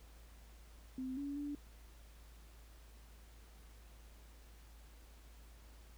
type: tone with pitch steps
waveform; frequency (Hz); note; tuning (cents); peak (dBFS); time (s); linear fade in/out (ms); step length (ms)
sine; 259.1 / 283 / 289.3; C4 / C#4 / D4; -17 / +36 / -26; -39; 0.98-1.55; 2; 190
effects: added 55 Hz sine -56 dBFS peak until 5.97 s + pink hiss -65 dBFS RMS until 5.97 s